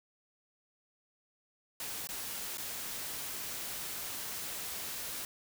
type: noise with dropouts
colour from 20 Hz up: white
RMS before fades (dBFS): -40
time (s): 1.8-5.25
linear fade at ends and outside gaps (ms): 2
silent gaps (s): 2.072-2.089 / 2.573-2.581
effects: none